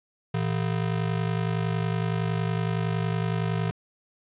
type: ring-modulated tone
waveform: square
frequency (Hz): 140.9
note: C#3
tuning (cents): +29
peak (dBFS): -22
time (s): 0.34-3.71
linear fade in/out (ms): 0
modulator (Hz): 25.4
effects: resampled to 8000 Hz + 9-bit